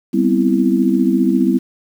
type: chord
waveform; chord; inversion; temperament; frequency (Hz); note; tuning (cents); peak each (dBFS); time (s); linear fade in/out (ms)
sine; C major seventh; second; equal; 196 / 246.9 / 261.6 / 329.6; G3 / B3 / C4 / E4; 0 / 0 / 0 / 0; -17; 0.13-1.59; 20
effects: 7-bit